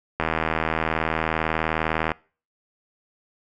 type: click train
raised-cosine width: 0.5 ms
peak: -7 dBFS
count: 154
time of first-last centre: 0.2-2.117 s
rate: 79.8 Hz
effects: noise-tail reverb RT60 0.4 s tail -24 dB re dry